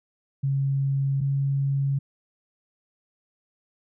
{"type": "tone pair in turn", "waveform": "sine", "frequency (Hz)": [137.3, 138.25], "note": ["C#3", "C#3"], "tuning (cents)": [-16, -4], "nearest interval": "unison", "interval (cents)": 12, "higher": "second", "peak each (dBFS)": -21, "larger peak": "neither", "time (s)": [[0.43, 1.21], [1.21, 1.99]], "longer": "neither", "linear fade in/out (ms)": 10, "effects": []}